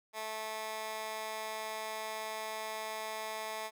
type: tone with high-pass filter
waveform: 15% pulse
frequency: 218.3 Hz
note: A3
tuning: 13 cents flat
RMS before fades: -40 dBFS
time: 0.13-3.71 s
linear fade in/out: 50 ms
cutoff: 830 Hz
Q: 1
effects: none